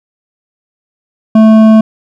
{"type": "tone with hard clipping", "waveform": "triangle", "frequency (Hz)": 219.4, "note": "A3", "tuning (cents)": -5, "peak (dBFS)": -3, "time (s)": [1.35, 1.81], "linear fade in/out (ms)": 5, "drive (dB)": 13, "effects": []}